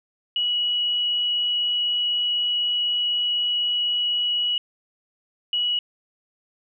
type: tone bursts at uneven times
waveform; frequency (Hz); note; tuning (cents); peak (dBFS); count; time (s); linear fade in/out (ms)
sine; 2924; F#7; -21; -20; 2; 0.36-4.58 / 5.53-5.79; 2
effects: none